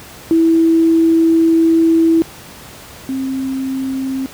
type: tone pair in turn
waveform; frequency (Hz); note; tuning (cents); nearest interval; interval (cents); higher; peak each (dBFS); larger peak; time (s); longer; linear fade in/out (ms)
sine; 327.8 / 265.5; E4 / C4; -10 / +25; major third; 365; first; -8 / -17; first; 0.31-2.22 / 3.09-4.26; first; 0
effects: pink hiss -36 dBFS RMS until 4.33 s + high-pass 60 Hz 12 dB/octave